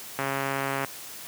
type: click train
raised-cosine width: 0.5 ms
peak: -13 dBFS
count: 91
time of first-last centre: 0.19-0.847 s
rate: 137 Hz
effects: white hiss -41 dBFS RMS until 1.27 s + high-pass 100 Hz 12 dB/octave